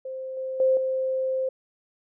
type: tone with level steps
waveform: sine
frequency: 523.3 Hz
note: C5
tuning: in tune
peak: -31 / -28 / -17 / -23 dBFS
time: 0.05-1.49 s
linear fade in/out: 5 ms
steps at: 0.37 / 0.6 / 0.77 s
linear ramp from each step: 2 ms
effects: none